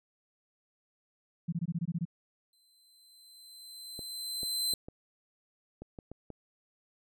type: tone bursts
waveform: sine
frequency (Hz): 169.1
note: E3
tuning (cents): +44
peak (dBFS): -29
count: 9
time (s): 1.48-2.053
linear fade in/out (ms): 10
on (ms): 45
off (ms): 21
type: tone with exponential growth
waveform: sawtooth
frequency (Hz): 4072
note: C8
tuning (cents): -48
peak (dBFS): -25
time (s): 2.53-4.74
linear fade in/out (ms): 2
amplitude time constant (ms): 480
type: clicks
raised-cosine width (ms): 2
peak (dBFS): -30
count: 8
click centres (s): 3.992 / 4.432 / 4.736 / 4.885 / 5.82 / 5.988 / 6.116 / 6.303
effects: none